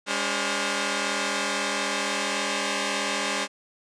5% pulse tone cluster, 203.1 / 284.3 / 527 Hz, G#3 / C#4 / C5, -38 / +44 / +12 cents, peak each -18 dBFS, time 0.06-3.48 s, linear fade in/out 50 ms, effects resampled to 22050 Hz

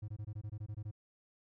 triangle tone bursts, 105.7 Hz, G#2, 31 cents sharp, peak -37 dBFS, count 11, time 0.02-0.913 s, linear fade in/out 10 ms, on 63 ms, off 20 ms, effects none

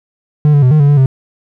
triangle tone with pitch steps, 149.7 / 144 / 126.8 / 153.3 / 142.7 / 145 / 132.6 Hz, D3 / D3 / B2 / D#3 / D3 / D3 / C3, +33 / -34 / +46 / -25 / -49 / -22 / +23 cents, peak -3 dBFS, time 0.45-1.059 s, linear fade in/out 0 ms, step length 87 ms, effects none

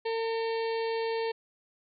harmonic tone with a mistuned harmonic, 453.2 Hz, A#4, 49 cents flat, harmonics 1 / 2 / 4 / 5 / 6 / 7 / 8 / 9 / 10, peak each -29 / -36 / -43 / -45 / -46 / -49 / -51 / -49 / -47 dBFS, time 0.05-1.32 s, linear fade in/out 10 ms, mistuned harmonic 10, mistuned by -18 cents, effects none

